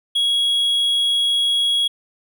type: tone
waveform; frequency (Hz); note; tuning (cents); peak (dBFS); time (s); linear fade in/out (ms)
triangle; 3322; G#7; 0; -14; 0.15-1.88; 10
effects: none